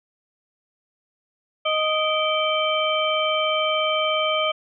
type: harmonic tone with a mistuned harmonic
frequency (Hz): 622.3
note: D#5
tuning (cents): 0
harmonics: 1 / 2 / 4 / 5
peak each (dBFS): -23 / -25 / -27 / -25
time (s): 1.65-4.52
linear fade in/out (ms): 10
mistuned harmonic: 4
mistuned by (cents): -120
effects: none